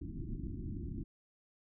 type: low-pass noise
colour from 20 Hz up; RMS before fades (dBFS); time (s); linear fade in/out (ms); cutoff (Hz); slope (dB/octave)
pink; -41; 0.01-1.04; 10; 350; 96
effects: none